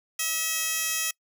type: tone with high-pass filter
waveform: 15% pulse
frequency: 643 Hz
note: E5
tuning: 43 cents flat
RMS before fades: -28 dBFS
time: 0.19-1.11 s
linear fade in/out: 5 ms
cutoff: 3900 Hz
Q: 0.74
effects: noise-tail reverb RT60 0.1 s tail -25 dB re dry